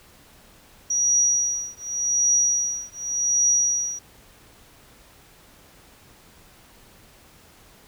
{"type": "tone with tremolo", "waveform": "sine", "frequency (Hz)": 5780, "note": "F#8", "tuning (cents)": -41, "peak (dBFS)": -15, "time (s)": [0.9, 3.99], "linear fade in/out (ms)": 5, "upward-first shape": "triangle", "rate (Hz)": 0.87, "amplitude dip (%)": 100, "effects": ["pink hiss -52 dBFS RMS until 7.87 s"]}